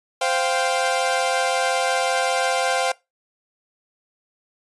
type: chord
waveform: sawtooth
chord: C suspended fourth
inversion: none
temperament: equal with one note detuned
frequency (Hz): 521.4 / 698.5 / 784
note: C5 / F5 / G5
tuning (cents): -6 / 0 / 0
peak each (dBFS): -20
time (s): 0.21-2.92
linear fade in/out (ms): 5
effects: noise-tail reverb RT60 0.2 s tail -20 dB re dry + resampled to 24000 Hz